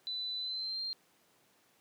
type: tone with pitch glide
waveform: sine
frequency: 3994 to 4185 Hz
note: B7 to C8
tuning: +19 to 0 cents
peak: -35 dBFS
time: 0.07-0.93 s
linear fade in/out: 0 ms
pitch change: +81 cents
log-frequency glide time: 0.38-0.81 s
effects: pink hiss -68 dBFS RMS until 1.8 s + high-pass 200 Hz 12 dB/octave